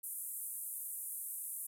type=band-pass noise; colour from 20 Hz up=pink; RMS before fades=-43 dBFS; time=0.03-1.67 s; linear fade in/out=10 ms; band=9000 to 14000 Hz; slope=48 dB/octave; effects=none